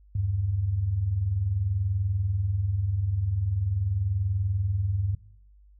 sine tone pair together, 78.58 / 99 Hz, D#2 / G2, +18 / +18 cents, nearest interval major third, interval 400 cents, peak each -32 / -24 dBFS, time 0.15-5.15 s, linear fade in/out 5 ms, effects noise-tail reverb RT60 0.6 s tail -19 dB re dry + added 50 Hz sine -52 dBFS peak until 5.79 s

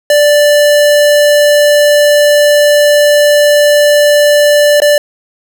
square tone with dropouts, 587.3 Hz, D5, in tune, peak -5 dBFS, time 0.1-4.98 s, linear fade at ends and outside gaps 2 ms, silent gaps 4.802-4.819 s, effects none

